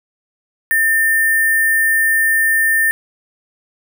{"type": "tone with sample-and-hold", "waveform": "sine", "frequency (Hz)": 1800, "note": "A6", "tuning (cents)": 39, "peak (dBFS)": -11, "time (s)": [0.71, 2.91], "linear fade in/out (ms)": 0, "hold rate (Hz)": 11025, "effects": []}